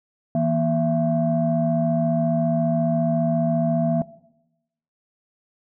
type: tone cluster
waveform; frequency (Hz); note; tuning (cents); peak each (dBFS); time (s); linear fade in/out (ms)
sine; 162.1 / 236.7 / 670; E3 / A#3 / E5; -29 / +27 / +28; -22; 0.35-4.02; 2
effects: noise-tail reverb RT60 0.9 s tail -18 dB re dry + tanh soft clip ceiling -11 dBFS